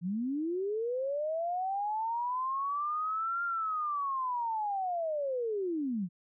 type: linear two-way sweep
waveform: sine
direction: up then down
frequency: 164.5 to 1400 to 164.5 Hz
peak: -30 dBFS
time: 0.01-6.09 s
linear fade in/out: 50 ms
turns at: 3.44 s
effects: none